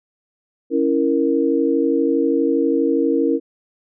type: chord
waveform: sine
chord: A# diminished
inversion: first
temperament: equal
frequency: 277.2 / 329.6 / 466.2 Hz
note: C#4 / E4 / A#4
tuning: 0 / 0 / 0 cents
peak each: -19 dBFS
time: 0.7-3.4 s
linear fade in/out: 50 ms
effects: none